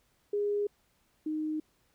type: tone pair in turn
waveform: sine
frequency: 410.8 / 309.2 Hz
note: G#4 / D#4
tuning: -19 / -11 cents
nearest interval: perfect fourth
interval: 492 cents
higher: first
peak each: -27 / -30 dBFS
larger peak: first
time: 0.33-0.67 / 1.26-1.6 s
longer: neither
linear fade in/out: 5 ms
effects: pink hiss -71 dBFS RMS until 1.94 s